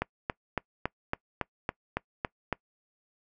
click train, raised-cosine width 0.5 ms, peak -13 dBFS, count 10, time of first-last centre 0.02-2.527 s, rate 3.59 Hz, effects noise-tail reverb RT60 0.1 s tail -24 dB re dry

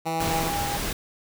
10% pulse tone, 163.4 Hz, E3, 15 cents flat, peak -19 dBFS, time 0.05-0.5 s, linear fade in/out 20 ms
sine tone with tremolo, 811 Hz, G#5, 41 cents flat, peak -26 dBFS, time 0.06-0.77 s, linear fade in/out 5 ms, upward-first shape triangle, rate 4.3 Hz, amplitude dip 35%
pink noise, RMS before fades -29 dBFS, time 0.2-0.93 s, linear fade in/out 5 ms
clicks, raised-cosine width 5 ms, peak -22 dBFS, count 3, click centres 0.439 / 0.502 / 0.616 s
effects none

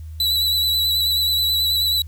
45% pulse tone with vibrato, 3951 Hz, B7, in tune, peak -16 dBFS, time 0.2-2.02 s, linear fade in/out 2 ms, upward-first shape triangle, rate 9.3 Hz, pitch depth 35 cents each way, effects added 79 Hz sine -31 dBFS peak until 2.07 s + white hiss -58 dBFS RMS until 2.07 s

